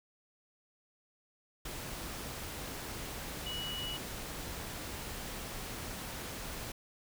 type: tone in noise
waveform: sine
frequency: 2932 Hz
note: F#7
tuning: 16 cents flat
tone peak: -38 dBFS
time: 3.46-3.97 s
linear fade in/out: 5 ms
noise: pink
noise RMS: -42 dBFS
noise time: 1.65-6.72 s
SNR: +1 dB
effects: none